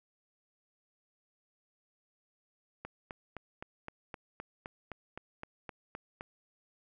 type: click train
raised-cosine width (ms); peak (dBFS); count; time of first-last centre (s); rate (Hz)
0.5; -26; 14; 2.85-6.209; 3.87
effects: none